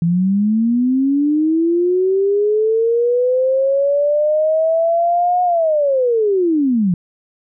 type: linear two-way sweep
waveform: sine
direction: up then down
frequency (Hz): 164.81 to 725 to 167.4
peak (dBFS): -12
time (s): 0.02-6.94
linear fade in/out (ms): 2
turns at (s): 5.43
effects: none